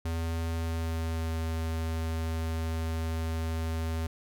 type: tone with pitch glide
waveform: square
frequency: 82.41 to 81.23 Hz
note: E2 to E2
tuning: 0 to -25 cents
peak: -30 dBFS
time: 0.05-4.07 s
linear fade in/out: 5 ms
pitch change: -25 cents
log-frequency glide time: 0.54-1.36 s
effects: none